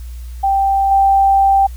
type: tone with level steps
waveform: sine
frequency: 784 Hz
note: G5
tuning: in tune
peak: -11 / -8 dBFS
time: 0.43-1.67 s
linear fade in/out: 10 ms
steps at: 0.91 s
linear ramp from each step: 5 ms
effects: added 60 Hz sine -26 dBFS peak until 1.76 s + white hiss -47 dBFS RMS until 1.76 s